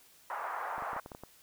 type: band-pass noise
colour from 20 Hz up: pink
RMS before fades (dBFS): -38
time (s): 0.3-1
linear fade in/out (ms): 2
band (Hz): 740 to 1400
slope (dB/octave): 24
type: clicks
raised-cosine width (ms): 1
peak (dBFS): -30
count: 8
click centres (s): 0.781 / 0.823 / 0.932 / 0.964 / 1.061 / 1.118 / 1.149 / 1.236
effects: white hiss -61 dBFS RMS until 1.42 s